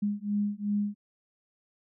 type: beating tone pair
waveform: sine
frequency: 204.3 / 207 Hz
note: G#3 / G#3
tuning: -28 / -5 cents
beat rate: 2.7 Hz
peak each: -30 dBFS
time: 0.02-0.95 s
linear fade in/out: 10 ms
effects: none